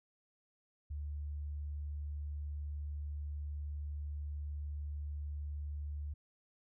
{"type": "tone", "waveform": "sine", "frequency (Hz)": 73.42, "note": "D2", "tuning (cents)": 0, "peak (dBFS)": -38, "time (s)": [0.9, 6.14], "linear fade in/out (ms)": 10, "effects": []}